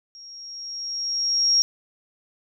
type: tone with level ramp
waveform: sine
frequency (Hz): 5588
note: F8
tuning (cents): 0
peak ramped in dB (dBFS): -41 to -14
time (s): 0.15-1.62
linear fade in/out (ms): 0
effects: none